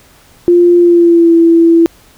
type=tone with pitch glide; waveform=sine; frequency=349.2 to 333.4 Hz; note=F4 to E4; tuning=0 to +20 cents; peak=-3 dBFS; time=0.48-1.86 s; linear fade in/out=0 ms; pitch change=-80 cents; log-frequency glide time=0.78-1.34 s; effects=pink hiss -44 dBFS RMS until 2.17 s